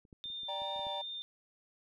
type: clicks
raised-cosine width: 3 ms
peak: -50 / -40 / -48 / -50 / -47 / -44 / -47 / -45 / -40 dBFS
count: 9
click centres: 0.052 / 0.128 / 0.257 / 0.302 / 0.433 / 0.619 / 0.762 / 0.794 / 0.868 s
type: tone with vibrato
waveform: sine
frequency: 3592 Hz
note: A7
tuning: 35 cents sharp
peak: -39 dBFS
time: 0.24-1.22 s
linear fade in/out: 0 ms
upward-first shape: sine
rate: 2.6 Hz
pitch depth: 14 cents each way
type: chord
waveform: triangle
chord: G minor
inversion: second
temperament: just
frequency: 588 / 784 / 940.8 Hz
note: D5 / G5 / Bb5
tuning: +2 / 0 / +16 cents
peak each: -40 dBFS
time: 0.48-1.02 s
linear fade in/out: 10 ms
effects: none